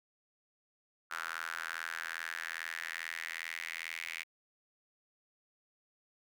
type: tone with high-pass filter sweep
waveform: square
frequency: 41.2 Hz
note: E1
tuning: in tune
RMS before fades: -41 dBFS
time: 1.1-4.24 s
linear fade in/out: 20 ms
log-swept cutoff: 1400 to 2200 Hz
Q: 4.9
effects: none